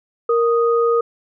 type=tone pair together; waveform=sine; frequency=466.2 / 1243.2 Hz; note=A#4 / D#6; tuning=0 / -2 cents; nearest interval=octave + perfect fourth; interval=1698 cents; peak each=-14 / -20 dBFS; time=0.29-1.01 s; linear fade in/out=5 ms; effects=none